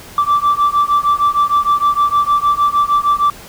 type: beating tone pair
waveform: sine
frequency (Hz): 1164 / 1170.5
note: D6 / D6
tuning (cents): -16 / -6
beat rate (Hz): 6.5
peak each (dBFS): -12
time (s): 0.18-3.3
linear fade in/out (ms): 2
effects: tanh soft clip ceiling -7 dBFS + pink hiss -36 dBFS RMS until 3.48 s